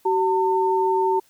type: tone pair together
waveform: sine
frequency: 379.7 / 903 Hz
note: F#4 / A5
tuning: +45 / +45 cents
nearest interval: octave + minor third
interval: 1500 cents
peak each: -20 dBFS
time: 0.05-1.2 s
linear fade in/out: 10 ms
effects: white hiss -59 dBFS RMS until 1.29 s